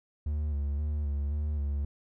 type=tone with vibrato; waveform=triangle; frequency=73 Hz; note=D2; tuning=10 cents flat; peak=-26 dBFS; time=0.26-1.85 s; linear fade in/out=5 ms; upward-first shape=square; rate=1.9 Hz; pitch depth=41 cents each way; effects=none